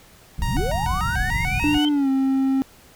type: low-pass noise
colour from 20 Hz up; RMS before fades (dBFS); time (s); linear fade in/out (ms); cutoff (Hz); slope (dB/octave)
pink; -25; 0.38-1.78; 5; 170; 24
type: tone with vibrato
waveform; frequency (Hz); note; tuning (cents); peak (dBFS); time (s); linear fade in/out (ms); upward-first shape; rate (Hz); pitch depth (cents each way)
sawtooth; 833; G#5; +5; -24; 0.42-1.85; 0; square; 3.4; 200
type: linear sweep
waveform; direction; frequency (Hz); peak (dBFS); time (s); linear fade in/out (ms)
sine; up; 76.2 to 3136; -24; 0.47-1.89; 5
type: tone with pitch glide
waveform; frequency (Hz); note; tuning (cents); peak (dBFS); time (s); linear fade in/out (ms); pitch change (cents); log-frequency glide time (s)
triangle; 296.8 to 267.5; D4 to C4; +18 to +38; -15; 1.64-2.62; 0; -180; 1.89-2.09
effects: pink hiss -50 dBFS RMS until 2.95 s